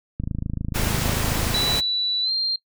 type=click train; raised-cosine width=5 ms; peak=-14 dBFS; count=37; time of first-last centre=0.2-1.543 s; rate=26.8 Hz
type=noise; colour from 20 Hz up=pink; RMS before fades=-25 dBFS; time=0.74-1.81 s; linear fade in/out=20 ms
type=tone with pitch glide; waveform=sine; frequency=3951 to 4186 Hz; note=B7 to C8; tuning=0 to 0 cents; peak=-20 dBFS; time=1.54-2.56 s; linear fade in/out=5 ms; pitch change=+100 cents; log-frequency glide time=2.22-2.31 s
effects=noise-tail reverb RT60 0.1 s tail -19 dB re dry